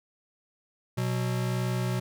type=tone pair together; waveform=square; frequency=123.3 / 185 Hz; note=B2 / F#3; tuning=-2 / 0 cents; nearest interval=perfect fifth; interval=702 cents; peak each=-28 / -34 dBFS; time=0.97-2 s; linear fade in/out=10 ms; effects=none